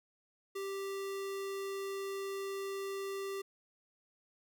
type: tone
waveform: square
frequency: 392 Hz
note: G4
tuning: in tune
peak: -38 dBFS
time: 0.55-3.42 s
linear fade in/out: 10 ms
effects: none